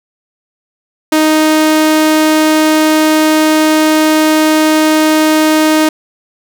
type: tone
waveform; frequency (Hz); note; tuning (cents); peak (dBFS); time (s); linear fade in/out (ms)
sawtooth; 311.1; D#4; 0; -3; 1.12-5.89; 5
effects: none